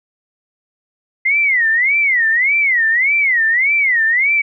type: tone with vibrato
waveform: sine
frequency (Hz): 2043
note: C7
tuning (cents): -42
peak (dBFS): -11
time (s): 1.25-4.42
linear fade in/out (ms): 10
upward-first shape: sine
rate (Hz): 1.7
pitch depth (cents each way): 240
effects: none